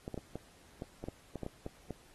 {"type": "clicks", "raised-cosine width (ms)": 2, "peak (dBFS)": -26, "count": 12, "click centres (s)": [0.079, 0.143, 0.177, 0.356, 0.821, 1.04, 1.085, 1.357, 1.433, 1.464, 1.664, 1.907], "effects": ["pink hiss -62 dBFS RMS until 2.14 s", "AAC 32 kbps"]}